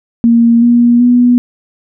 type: tone with pitch steps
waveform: sine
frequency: 233.1 / 238.7 / 244.4 Hz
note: A#3 / A#3 / B3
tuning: 0 / +41 / -18 cents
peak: -4 dBFS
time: 0.24-1.38 s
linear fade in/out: 0 ms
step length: 380 ms
effects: none